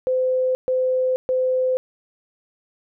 sine tone bursts, 513 Hz, C5, 34 cents flat, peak -17 dBFS, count 3, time 0.07-1.77 s, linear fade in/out 0 ms, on 480 ms, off 130 ms, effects none

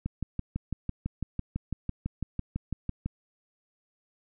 click train, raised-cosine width 5 ms, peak -18 dBFS, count 19, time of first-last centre 0.06-3.06 s, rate 6 Hz, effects none

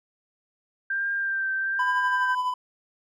sine tone with vibrato, 1580 Hz, G6, 13 cents sharp, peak -24 dBFS, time 0.9-2.35 s, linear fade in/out 5 ms, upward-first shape triangle, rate 1.2 Hz, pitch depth 28 cents each way
triangle tone with tremolo, 1001 Hz, B5, 23 cents sharp, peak -20 dBFS, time 1.79-2.54 s, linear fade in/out 5 ms, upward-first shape sine, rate 12 Hz, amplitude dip 45%
effects none

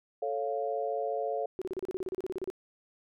sine chord, A augmented, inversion none, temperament equal, 440 / 554.4 / 698.5 Hz, A4 / C#5 / E#5, 0 / 0 / 0 cents, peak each -34 dBFS, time 0.22-1.46 s, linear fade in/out 5 ms
sine tone bursts, 373.5 Hz, F#4, 16 cents sharp, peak -31 dBFS, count 16, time 1.59-2.501 s, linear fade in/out 0 ms, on 26 ms, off 33 ms
effects none

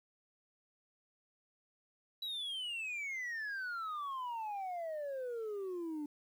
sine exponential sweep, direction down, 3951 to 289.4 Hz, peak -35 dBFS, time 2.22-6.06 s, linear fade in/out 5 ms, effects tanh soft clip ceiling -37 dBFS + 11-bit

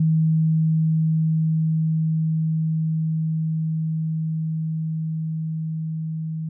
sine tone with level ramp, 159.3 Hz, D#3, 41 cents sharp, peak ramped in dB -15 to -25 dBFS, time 0-6.49 s, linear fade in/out 5 ms, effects none

